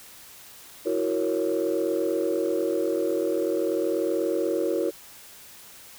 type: chord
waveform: sine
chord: F# dominant seventh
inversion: third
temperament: equal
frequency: 329.6 / 370 / 466.2 / 554.4 Hz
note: E4 / F#4 / A#4 / C#5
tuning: 0 / 0 / 0 / 0 cents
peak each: -27 / -27 / -27 / -28 dBFS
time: 0.85-4.91 s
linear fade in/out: 20 ms
effects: tanh soft clip ceiling -16 dBFS + white hiss -47 dBFS RMS until 5.98 s